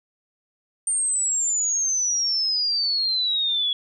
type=exponential sweep; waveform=sine; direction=down; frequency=8870 to 3352 Hz; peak=-20 dBFS; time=0.87-3.73 s; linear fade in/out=2 ms; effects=none